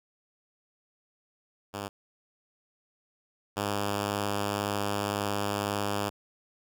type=tone pair in turn; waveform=5% pulse; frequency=100.7 / 101.93 Hz; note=G2 / G#2; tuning=+47 / -32 cents; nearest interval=unison; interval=21 cents; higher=second; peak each=-23 / -17 dBFS; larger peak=second; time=1.73-1.89 / 3.56-6.1 s; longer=second; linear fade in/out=20 ms; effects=none